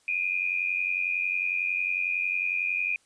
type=tone pair together; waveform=sine; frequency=2401 / 2492 Hz; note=D7 / D#7; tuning=+38 / +2 cents; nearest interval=minor second; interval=64 cents; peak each=-28 / -28 dBFS; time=0.08-2.96 s; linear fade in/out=2 ms; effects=white hiss -65 dBFS RMS until 3.05 s + resampled to 22050 Hz